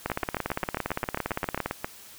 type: two click trains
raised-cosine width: 0.5 ms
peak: -12 / -13 dBFS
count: 29 / 14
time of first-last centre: 0.06-1.66 / 0.1-1.845 s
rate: 17.5 / 7.45 Hz
effects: white hiss -48 dBFS RMS until 2.18 s